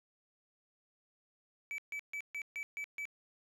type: tone bursts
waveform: triangle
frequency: 2300 Hz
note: D7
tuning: 37 cents flat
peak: -36 dBFS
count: 7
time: 1.71-3.054 s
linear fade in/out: 0 ms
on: 72 ms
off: 140 ms
effects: none